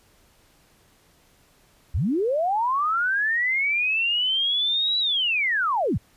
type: linear two-way sweep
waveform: sine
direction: up then down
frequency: 51.91 to 3951 to 51.91 Hz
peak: -20 dBFS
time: 1.94-5.98 s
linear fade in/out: 10 ms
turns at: 4.99 s
effects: pink hiss -59 dBFS RMS until 6.16 s + resampled to 32000 Hz